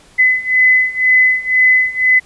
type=beating tone pair; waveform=sine; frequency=2018 / 2020 Hz; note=B6 / B6; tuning=+37 / +39 cents; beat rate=2 Hz; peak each=-13 / -11 dBFS; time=0.18-2.2 s; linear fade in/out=20 ms; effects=pink hiss -46 dBFS RMS until 2.25 s + resampled to 24000 Hz